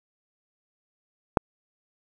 click, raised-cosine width 1 ms, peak -3 dBFS, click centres 1.372 s, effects 7-bit

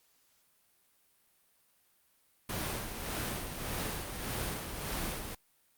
pink noise with tremolo, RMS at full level -35 dBFS, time 2.49-5.35 s, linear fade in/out 5 ms, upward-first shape sine, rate 1.7 Hz, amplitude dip 50%, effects white hiss -70 dBFS RMS until 5.77 s + Opus 48 kbps

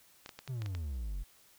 clicks, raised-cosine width 0.2 ms, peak -27 dBFS, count 7, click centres 0.261 / 0.292 / 0.39 / 0.477 / 0.62 / 0.661 / 0.75 s
triangle exponential sweep, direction down, 136.8 to 41.18 Hz, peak -33 dBFS, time 0.48-1.24 s, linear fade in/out 20 ms
effects white hiss -63 dBFS RMS until 1.58 s

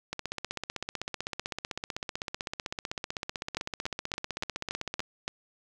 two click trains, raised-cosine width 0.2 ms, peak -14 / -16 dBFS, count 7 / 78, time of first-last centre 3.57-5.279 / 0.13-5.003 s, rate 3.51 / 15.8 Hz, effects none

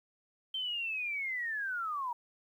sine linear sweep, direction down, 3136 to 929 Hz, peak -33 dBFS, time 0.54-2.13 s, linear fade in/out 5 ms, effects 11-bit

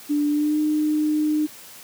sine tone with pitch glide, 293.7 to 304.1 Hz, D4 to D#4, 0 to -40 cents, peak -18 dBFS, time 0.09-1.47 s, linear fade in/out 20 ms, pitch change +60 cents, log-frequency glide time 0.28-0.59 s, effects white hiss -43 dBFS RMS until 1.83 s + high-pass 100 Hz 12 dB/octave

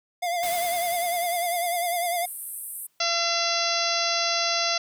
square tone with vibrato, 697 Hz, F5, 4 cents flat, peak -25 dBFS, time 0.22-2.26 s, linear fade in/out 10 ms, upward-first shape triangle, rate 10 Hz, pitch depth 67 cents each way
white noise with exponential decay, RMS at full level -34 dBFS, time 0.43-3.24 s, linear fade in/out 0 ms, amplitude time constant 610 ms
pink band-pass noise, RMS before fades -36 dBFS, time 0.45-2.87 s, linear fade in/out 10 ms, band 8500 to 14000 Hz, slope 96 dB/octave
harmonic tone, 680 Hz, F5, 46 cents flat, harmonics 1 / 2 / 3 / 4 / 5 / 6 / 7 / 8 / 9, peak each -29 / -31 / -33 / -32 / -33 / -31 / -29 / -32 / -32 dBFS, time 3-4.78 s, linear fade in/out 5 ms
effects none

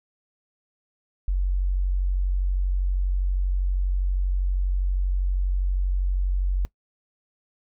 sine tone, 46.25 Hz, F#1, in tune, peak -20 dBFS, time 1.28-6.65 s, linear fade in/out 0 ms, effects noise-tail reverb RT60 0.1 s tail -20 dB re dry

